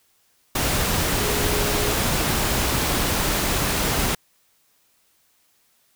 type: tone in noise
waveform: sine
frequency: 415.3 Hz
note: G#4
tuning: in tune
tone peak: -28 dBFS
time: 1.2-1.93 s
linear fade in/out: 5 ms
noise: pink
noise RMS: -22 dBFS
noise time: 0.55-4.15 s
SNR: -9 dB
effects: white hiss -63 dBFS RMS until 5.95 s